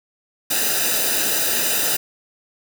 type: noise with comb filter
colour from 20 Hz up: white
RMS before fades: -20 dBFS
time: 0.5-1.97 s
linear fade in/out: 10 ms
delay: 0.91 ms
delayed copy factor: -0.8
effects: none